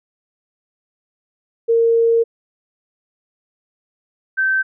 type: tone pair in turn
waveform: sine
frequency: 460.5 / 1548.9 Hz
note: A#4 / G6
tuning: -21 / -21 cents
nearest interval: octave + major sixth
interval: 2100 cents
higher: second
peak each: -11 / -14 dBFS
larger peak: first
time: 1.68-2.24 / 4.37-4.63 s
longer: first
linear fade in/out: 20 ms
effects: none